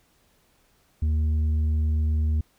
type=tone with tanh clipping; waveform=triangle; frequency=77.3 Hz; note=D#2; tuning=11 cents flat; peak=-21 dBFS; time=1.02-2.41 s; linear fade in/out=5 ms; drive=9 dB; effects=pink hiss -64 dBFS RMS until 2.58 s